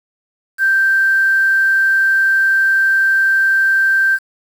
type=tone with quantisation; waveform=sine; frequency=1568 Hz; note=G6; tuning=in tune; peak=-10 dBFS; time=0.58-4.19 s; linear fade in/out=50 ms; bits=6; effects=none